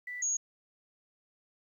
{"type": "tone pair in turn", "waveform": "sine", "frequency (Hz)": [1975.5, 6645], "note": ["B6", "G#8"], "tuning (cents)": [0, 0], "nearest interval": "octave + major sixth", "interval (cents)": 2100, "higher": "second", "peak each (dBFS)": [-37, -28], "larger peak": "second", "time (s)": [[0.07, 0.22], [0.22, 0.37]], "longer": "neither", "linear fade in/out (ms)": 5, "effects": ["11-bit"]}